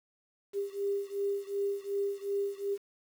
sine beating tone pair, 399.2 / 401.9 Hz, G4 / G4, +32 / +43 cents, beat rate 2.7 Hz, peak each -33 / -34 dBFS, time 0.53-2.78 s, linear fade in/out 50 ms, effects 9-bit

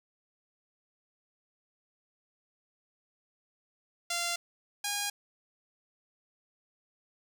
5% pulse tone pair in turn, 691 / 816.3 Hz, F5 / G#5, -19 / -30 cents, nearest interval minor third, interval 289 cents, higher second, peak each -19 dBFS, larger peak neither, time 4.1-4.36 / 4.84-5.1 s, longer neither, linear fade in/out 5 ms, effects none

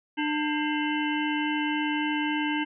harmonic tone with a mistuned harmonic, 299.4 Hz, D4, 33 cents sharp, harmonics 1 / 3 / 5 / 7 / 9 / 10, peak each -27 / -32 / -34 / -35 / -37 / -37 dBFS, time 0.17-2.65 s, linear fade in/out 20 ms, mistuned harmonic 5, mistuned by +110 cents, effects none

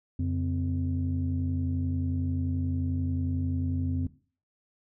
sine tone cluster, 89 / 140.3 / 257.5 Hz, F2 / C#3 / C4, +33 / +21 / -28 cents, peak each -27 / -34 / -31 dBFS, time 0.19-4.07 s, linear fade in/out 5 ms, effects noise-tail reverb RT60 0.4 s tail -17 dB re dry + tanh soft clip ceiling -19 dBFS

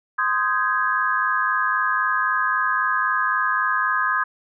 sine chord, Ab major seventh, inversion first, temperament just, 1038.3 / 1245.9 / 1557.4 / 1661.2 Hz, C6 / Eb6 / G6 / Ab6, -14 / +2 / -12 / 0 cents, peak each -24 / -23 / -27 / -23 dBFS, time 0.18-4.24 s, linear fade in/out 10 ms, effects none

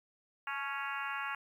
harmonic tone with a mistuned harmonic, 277.2 Hz, C#4, in tune, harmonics 3 / 4 / 5 / 6 / 7 / 8 / 9 / 10, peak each -44 / -41 / -41 / -42 / -47 / -48 / -48 / -46 dBFS, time 0.47-1.35 s, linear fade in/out 2 ms, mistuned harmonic 3, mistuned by +40 cents, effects 11-bit

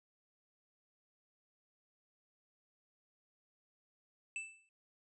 square tone with exponential decay, 2643 Hz, E7, 4 cents sharp, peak -37 dBFS, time 4.36-4.69 s, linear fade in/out 1 ms, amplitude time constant 71 ms, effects resampled to 24000 Hz

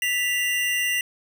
square tone pair together, 1971 / 2784 Hz, B6 / F7, -4 / -6 cents, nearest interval tritone, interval 598 cents, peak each -25 dBFS, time 0.02-1.01 s, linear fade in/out 2 ms, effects none

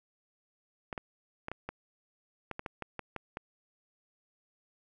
clicks, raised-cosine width 0.5 ms, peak -22 dBFS, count 12, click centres 0.928 / 0.978 / 1.484 / 1.516 / 1.69 / 2.513 / 2.594 / 2.662 / 2.823 / 2.993 / 3.163 / 3.371 s, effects none

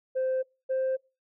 sine tone pair in turn, 520 / 524.2 Hz, C5 / C5, -11 / +3 cents, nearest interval unison, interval 14 cents, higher second, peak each -23 dBFS, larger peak neither, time 0.15-0.43 / 0.69-0.97 s, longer neither, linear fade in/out 20 ms, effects noise-tail reverb RT60 0.3 s tail -26 dB re dry + tanh soft clip ceiling -23 dBFS

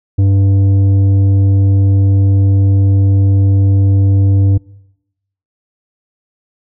sine tone with tanh clipping, 98 Hz, G2, in tune, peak -8 dBFS, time 0.18-4.58 s, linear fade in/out 10 ms, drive 8 dB, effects noise-tail reverb RT60 0.9 s tail -24 dB re dry

